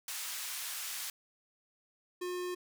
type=band-pass noise; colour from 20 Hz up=white; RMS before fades=-40 dBFS; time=0.08-1.1 s; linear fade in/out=2 ms; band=1200 to 14000 Hz; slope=12 dB/octave
type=tone; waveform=square; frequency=359.3 Hz; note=F4; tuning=49 cents sharp; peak=-36 dBFS; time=2.21-2.55 s; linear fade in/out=10 ms
effects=none